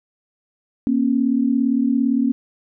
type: tone pair together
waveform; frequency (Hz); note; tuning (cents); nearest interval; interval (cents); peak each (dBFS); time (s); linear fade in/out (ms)
sine; 236.6 / 274.2; A#3 / C#4; +26 / -19; minor third; 255; -18; 0.87-2.32; 0
effects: none